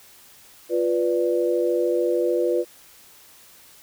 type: chord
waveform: sine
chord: B diminished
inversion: second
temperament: equal with one note detuned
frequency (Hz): 350.2 / 493.9 / 587.3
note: F4 / B4 / D5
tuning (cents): +5 / 0 / 0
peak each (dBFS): -22 / -22 / -27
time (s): 0.69-2.65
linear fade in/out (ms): 50
effects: white hiss -50 dBFS RMS until 3.82 s